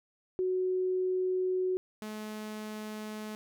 sine / sawtooth tone pair in turn, 370 / 214.2 Hz, F#4 / A3, 0 / -46 cents, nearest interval major sixth, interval 946 cents, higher first, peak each -27 / -34 dBFS, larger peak first, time 0.39-1.77 / 2.02-3.35 s, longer first, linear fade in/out 0 ms, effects none

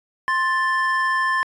triangle tone pair together, 1052.3 / 1760 Hz, C6 / A6, +10 / 0 cents, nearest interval major sixth, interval 890 cents, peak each -19 / -19 dBFS, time 0.28-1.43 s, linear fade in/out 0 ms, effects resampled to 22050 Hz

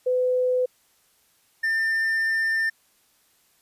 sine / triangle tone pair in turn, 504 / 1796.1 Hz, B4 / A6, +35 / +35 cents, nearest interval octave + minor seventh, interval 2200 cents, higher second, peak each -19 dBFS, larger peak neither, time 0.06-0.66 / 1.63-2.7 s, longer second, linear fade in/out 10 ms, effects white hiss -63 dBFS RMS until 3.61 s + resampled to 32000 Hz

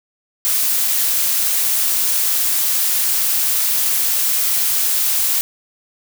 blue noise with dropouts, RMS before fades -17 dBFS, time 0.45-5.41 s, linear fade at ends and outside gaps 0 ms, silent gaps 0.877-0.881 s, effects none

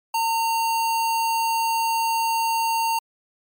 sine tone with sample-and-hold, 910 Hz, A#5, 42 cents flat, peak -19 dBFS, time 0.14-2.99 s, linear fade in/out 5 ms, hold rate 3675 Hz, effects MP3 96 kbps

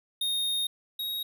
square tone pair in turn, 3700 / 3784 Hz, A#7 / A#7, -14 / +25 cents, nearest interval unison, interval 39 cents, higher second, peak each -27 / -31 dBFS, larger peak first, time 0.21-0.67 / 0.99-1.23 s, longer first, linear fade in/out 5 ms, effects none

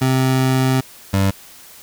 25% pulse tone pair in turn, 130.81 / 97.29 Hz, C3 / G2, 0 / -13 cents, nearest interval perfect fourth, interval 513 cents, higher first, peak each -10 dBFS, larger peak neither, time 0.01-0.81 / 1.13-1.31 s, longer first, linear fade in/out 10 ms, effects white hiss -42 dBFS RMS until 1.82 s

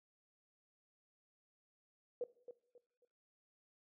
sine tone with echo, 488.2 Hz, B4, 20 cents flat, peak -36 dBFS, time 2.21-2.24 s, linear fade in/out 2 ms, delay 270 ms, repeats 3, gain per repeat -11 dB, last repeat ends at 3.05 s, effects noise-tail reverb RT60 0.7 s tail -20 dB re dry

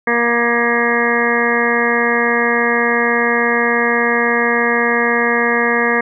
harmonic tone, 236.5 Hz, A#3, 25 cents sharp, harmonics 1 / 2 / 3 / 4 / 5 / 7 / 8 / 9, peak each -21 / -18 / -24 / -24 / -22 / -19 / -19 / -22 dBFS, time 0.07-6.01 s, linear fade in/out 5 ms, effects none

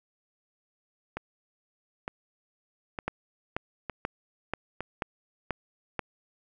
two click trains, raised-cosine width 0.5 ms, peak -18 / -14 dBFS, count 5 / 7, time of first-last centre 1.17-4.806 / 3.08-5.993 s, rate 1.1 / 2.06 Hz, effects none

